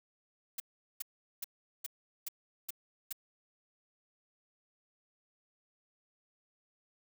blue noise bursts, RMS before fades -38 dBFS, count 7, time 0.58-3.127 s, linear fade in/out 5 ms, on 21 ms, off 400 ms, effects none

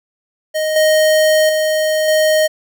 square tone with level steps, 622.3 Hz, D#5, in tune, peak -16 / -10 / -14 / -11 dBFS, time 0.54-2.48 s, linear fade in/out 20 ms, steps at 0.76 / 1.49 / 2.08 s, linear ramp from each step 2 ms, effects none

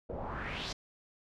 pink noise with low-pass filter sweep, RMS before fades -39 dBFS, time 0.09-0.73 s, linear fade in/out 10 ms, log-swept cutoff 500 to 5300 Hz, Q 3.2, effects none

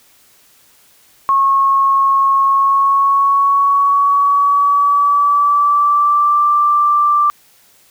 sine tone with pitch glide, 1092 to 1177.2 Hz, C#6 to D6, -26 to +4 cents, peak -9 dBFS, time 1.29-7.3 s, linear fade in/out 0 ms, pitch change +130 cents, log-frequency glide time 2.42-6.44 s, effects white hiss -50 dBFS RMS until 7.9 s

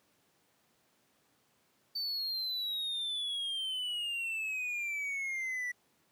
triangle exponential sweep, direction down, 4568 to 1948 Hz, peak -32 dBFS, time 1.95-5.72 s, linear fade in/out 10 ms, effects pink hiss -71 dBFS RMS until 6.11 s + high-pass 150 Hz 12 dB/octave

